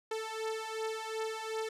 sawtooth beating tone pair, 440 / 442.7 Hz, A4 / A4, 0 / +11 cents, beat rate 2.7 Hz, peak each -35 / -34 dBFS, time 0.11-1.69 s, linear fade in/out 5 ms, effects low-pass 9000 Hz 12 dB/octave

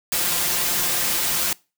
white noise with comb filter, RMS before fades -22 dBFS, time 0.12-1.53 s, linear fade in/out 2 ms, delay 5.7 ms, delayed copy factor +0.7, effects noise-tail reverb RT60 0.3 s tail -24 dB re dry

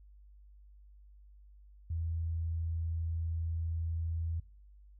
sine tone, 82.41 Hz, E2, in tune, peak -32 dBFS, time 1.9-4.4 s, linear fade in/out 5 ms, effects noise-tail reverb RT60 0.6 s tail -26 dB re dry + added 50 Hz sine -54 dBFS peak until 4.99 s

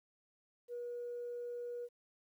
sine tone, 482 Hz, B4, 42 cents flat, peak -39 dBFS, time 0.68-1.89 s, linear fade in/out 50 ms, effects tanh soft clip ceiling -36 dBFS + 12-bit

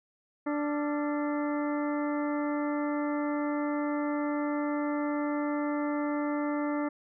harmonic tone with a mistuned harmonic, 293.7 Hz, D4, in tune, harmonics 1 / 2 / 3 / 4 / 5 / 6 / 7, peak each -29 / -35 / -39 / -41 / -43 / -45 / -46 dBFS, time 0.46-6.89 s, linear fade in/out 10 ms, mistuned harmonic 5, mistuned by -120 cents, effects none

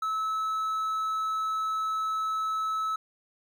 triangle tone, 1300 Hz, E6, 24 cents flat, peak -25 dBFS, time 0.02-2.96 s, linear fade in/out 5 ms, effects 11-bit

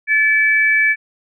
sine tone pair together, 1737.5 / 2300 Hz, A6 / D7, -22 / -37 cents, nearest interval perfect fourth, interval 485 cents, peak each -14 dBFS, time 0.07-0.96 s, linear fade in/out 50 ms, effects none

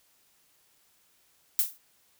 violet noise with exponential decay, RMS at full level -21 dBFS, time 1.59-1.78 s, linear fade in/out 0 ms, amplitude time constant 40 ms, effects white hiss -66 dBFS RMS until 2.19 s

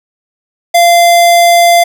square tone, 690 Hz, F5, 21 cents flat, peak -4 dBFS, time 0.74-1.84 s, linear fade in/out 10 ms, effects none

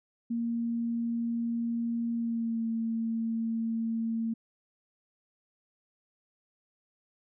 sine tone with pitch glide, 233.1 to 226.9 Hz, A#3 to A#3, 0 to -47 cents, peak -28 dBFS, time 0.3-4.34 s, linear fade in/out 10 ms, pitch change -47 cents, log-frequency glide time 2.14-2.65 s, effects none

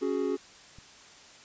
triangle chord, C# suspended fourth, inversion none, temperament equal with one note detuned, 277.2 / 370 / 418.4 Hz, C#4 / F#4 / G#4, 0 / 0 / +13 cents, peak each -30 / -29 / -29 dBFS, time 0.01-0.37 s, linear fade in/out 20 ms
click, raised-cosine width 5 ms, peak -37 dBFS, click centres 0.786 s
effects white hiss -52 dBFS RMS until 1.44 s + resampled to 16000 Hz

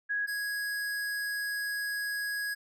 sine / square tone pair in turn, 1661.2 / 1661.2 Hz, G#6 / G#6, 0 / 0 cents, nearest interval unison, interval 0 cents, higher neither, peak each -28 / -32 dBFS, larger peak first, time 0.09-0.27 / 0.27-2.55 s, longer second, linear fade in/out 20 ms, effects none

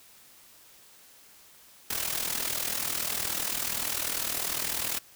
white noise with amplitude modulation, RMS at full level -28 dBFS, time 1.9-4.99 s, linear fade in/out 5 ms, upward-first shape sine, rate 40.1 Hz, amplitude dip 70%, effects white hiss -55 dBFS RMS until 5.15 s

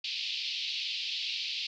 white band-pass noise, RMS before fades -35 dBFS, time 0.04-1.67 s, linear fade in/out 5 ms, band 2500 to 4700 Hz, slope 48 dB/octave, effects none

